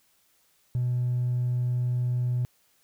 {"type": "tone with hard clipping", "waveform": "sine", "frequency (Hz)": 123.47, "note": "B2", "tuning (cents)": 0, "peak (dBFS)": -24, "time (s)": [0.75, 2.45], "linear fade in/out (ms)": 0, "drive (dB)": 1, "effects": ["white hiss -66 dBFS RMS until 2.83 s"]}